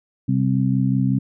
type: harmonic tone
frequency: 65.41 Hz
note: C2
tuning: in tune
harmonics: 2 / 3 / 4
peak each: -19 / -21 / -22 dBFS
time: 0.28-1.19 s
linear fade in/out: 10 ms
effects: none